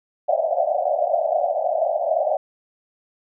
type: band-pass noise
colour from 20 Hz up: pink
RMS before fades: -21 dBFS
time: 0.28-2.37 s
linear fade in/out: 5 ms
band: 580 to 740 Hz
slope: 96 dB/octave
effects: none